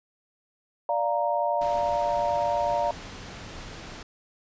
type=chord; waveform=sine; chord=Bb major; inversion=first; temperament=equal; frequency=587.3 / 698.5 / 932.3 Hz; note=D5 / F5 / Bb5; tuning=0 / 0 / 0 cents; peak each=-27 dBFS; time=0.89-2.91 s; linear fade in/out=2 ms
type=low-pass noise; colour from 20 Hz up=pink; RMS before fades=-41 dBFS; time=1.61-4.03 s; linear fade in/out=5 ms; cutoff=6400 Hz; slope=12 dB/octave
effects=resampled to 16000 Hz